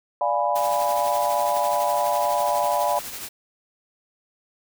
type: chord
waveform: sine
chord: D diminished seventh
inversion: none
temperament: equal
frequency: 587.3 / 698.5 / 830.6 / 987.8 Hz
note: D5 / F5 / Ab5 / Cb6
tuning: 0 / 0 / 0 / 0 cents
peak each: -25 dBFS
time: 0.21-2.99 s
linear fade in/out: 2 ms
type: noise with tremolo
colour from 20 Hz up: white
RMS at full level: -33 dBFS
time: 0.55-3.29 s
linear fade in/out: 10 ms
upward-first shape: sine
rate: 12 Hz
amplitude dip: 40%
effects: none